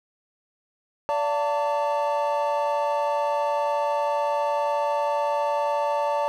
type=tone cluster; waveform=triangle; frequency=579 / 689 / 894 / 1153 Hz; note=D5 / F5 / A5 / D6; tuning=-25 / -24 / +27 / -32 cents; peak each=-23 / -32 / -23 / -32 dBFS; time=1.09-6.28 s; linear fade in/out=0 ms; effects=none